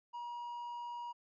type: tone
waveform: triangle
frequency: 956 Hz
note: A#5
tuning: 43 cents sharp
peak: -39 dBFS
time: 0.13-1.13 s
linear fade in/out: 20 ms
effects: resampled to 16000 Hz